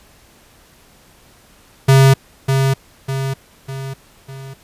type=tone with echo; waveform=square; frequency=134.8 Hz; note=C#3; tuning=48 cents flat; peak=-7 dBFS; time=1.88-2.14 s; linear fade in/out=10 ms; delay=600 ms; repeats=4; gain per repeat=-6 dB; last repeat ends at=4.54 s; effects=pink hiss -49 dBFS RMS until 4.63 s + resampled to 32000 Hz